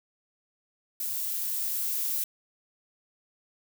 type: noise with level ramp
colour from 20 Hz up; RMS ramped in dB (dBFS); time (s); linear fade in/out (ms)
violet; -32 to -29; 1-2.24; 2
effects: none